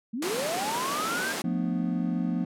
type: linear sweep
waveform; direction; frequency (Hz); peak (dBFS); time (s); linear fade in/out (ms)
sine; up; 206.6 to 1630; -29; 0.13-1.33; 10
type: high-pass noise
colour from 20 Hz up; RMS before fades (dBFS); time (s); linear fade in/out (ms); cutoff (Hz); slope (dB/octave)
pink; -32; 0.22-1.42; 5; 190; 24
type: chord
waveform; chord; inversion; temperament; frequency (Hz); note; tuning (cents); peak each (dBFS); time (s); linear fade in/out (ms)
triangle; B half-diminished seventh; second; just; 177.8 / 222.2 / 246.9 / 296.3; F3 / A3 / B3 / D4; +31 / +17 / 0 / +15; -27 / -31 / -28 / -33; 1.44-2.45; 5
effects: low-pass 12000 Hz 12 dB/octave